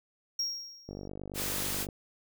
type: tone with exponential decay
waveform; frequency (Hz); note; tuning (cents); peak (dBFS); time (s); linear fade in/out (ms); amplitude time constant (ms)
triangle; 5588; F8; 0; -26; 0.39-1.08; 5; 150
type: click train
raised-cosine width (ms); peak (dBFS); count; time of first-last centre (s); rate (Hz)
2; -27; 50; 0.89-1.888; 49.1
type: noise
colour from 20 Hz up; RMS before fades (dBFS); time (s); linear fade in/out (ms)
white; -34; 1.34-1.87; 50
effects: none